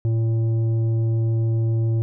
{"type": "tone with tanh clipping", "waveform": "sine", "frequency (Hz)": 113.4, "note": "A#2", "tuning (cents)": -47, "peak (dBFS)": -19, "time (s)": [0.05, 2.02], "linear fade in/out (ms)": 0, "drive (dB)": 8, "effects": []}